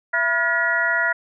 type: tone cluster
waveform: sine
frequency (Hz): 669 / 978 / 1429 / 1710 / 1924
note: E5 / B5 / F6 / A6 / B6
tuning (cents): +25 / -17 / +39 / -50 / -46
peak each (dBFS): -27 / -29 / -21 / -26 / -22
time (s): 0.13-1.13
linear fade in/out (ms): 10
effects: none